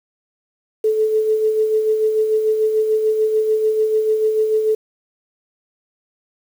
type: tone with tremolo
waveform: sine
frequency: 434.5 Hz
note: A4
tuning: 22 cents flat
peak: -12 dBFS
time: 0.84-4.75 s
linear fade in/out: 5 ms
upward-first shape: sine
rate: 6.8 Hz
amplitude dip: 45%
effects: 7-bit